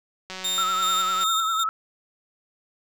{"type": "click train", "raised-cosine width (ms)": 0.2, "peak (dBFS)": -18, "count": 176, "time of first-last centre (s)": [0.3, 1.236], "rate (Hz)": 187}
{"type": "tone with tremolo", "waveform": "30% pulse", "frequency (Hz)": 3660, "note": "A#7", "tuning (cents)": -32, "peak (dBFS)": -21, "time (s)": [0.44, 1.64], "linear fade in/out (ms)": 10, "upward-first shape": "square", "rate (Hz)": 2.6, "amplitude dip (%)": 50}
{"type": "tone with vibrato", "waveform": "sine", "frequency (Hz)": 1318.5, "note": "E6", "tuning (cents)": 0, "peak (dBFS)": -22, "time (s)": [0.58, 1.69], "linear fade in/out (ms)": 0, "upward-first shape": "triangle", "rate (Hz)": 10, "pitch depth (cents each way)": 70}
{"effects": []}